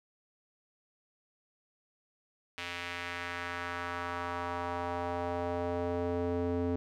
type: tone with band-pass filter sweep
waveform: square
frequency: 87.31 Hz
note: F2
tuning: in tune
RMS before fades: -35 dBFS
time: 2.58-6.76 s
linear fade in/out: 0 ms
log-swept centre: 2600 to 350 Hz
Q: 1.6
effects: none